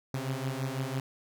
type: beating tone pair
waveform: sawtooth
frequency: 130 / 136 Hz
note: C3 / C#3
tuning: -11 / -33 cents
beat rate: 6 Hz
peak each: -30 / -31 dBFS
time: 0.14-1 s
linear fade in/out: 2 ms
effects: none